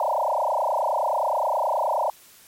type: tone with frequency modulation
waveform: sine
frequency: 777 Hz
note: G5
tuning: 16 cents flat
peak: -20 dBFS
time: 0-2.1 s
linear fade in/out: 2 ms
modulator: 29.5 Hz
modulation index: 7
effects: white hiss -51 dBFS RMS until 2.47 s + MP3 64 kbps